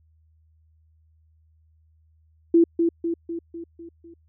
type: tone with echo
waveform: sine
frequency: 336 Hz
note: E4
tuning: 33 cents sharp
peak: -12 dBFS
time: 2.54-2.64 s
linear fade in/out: 5 ms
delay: 250 ms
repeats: 6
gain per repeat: -5 dB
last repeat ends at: 4.14 s
effects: added 79 Hz sine -57 dBFS peak until 4.28 s